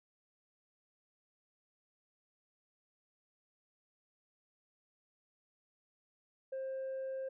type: tone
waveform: sine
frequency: 530 Hz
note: C5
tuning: 22 cents sharp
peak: -35 dBFS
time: 6.52-7.29 s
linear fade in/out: 10 ms
effects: tanh soft clip ceiling -36 dBFS